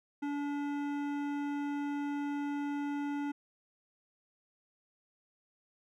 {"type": "tone with hard clipping", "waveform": "sine", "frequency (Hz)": 287.4, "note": "D4", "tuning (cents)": -37, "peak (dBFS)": -35, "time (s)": [0.22, 3.32], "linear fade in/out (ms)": 10, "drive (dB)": 14, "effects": []}